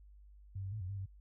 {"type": "tone with pitch steps", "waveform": "sine", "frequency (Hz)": [97.2, 96.3, 108.1, 90.8, 99.7, 96.3], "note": ["G2", "G2", "A2", "F#2", "G2", "G2"], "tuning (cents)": [-14, -30, -30, -32, 30, -30], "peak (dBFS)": -38, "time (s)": [0.55, 1.06], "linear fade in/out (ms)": 10, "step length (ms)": 85, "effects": ["added 50 Hz sine -55 dBFS peak until 1.2 s"]}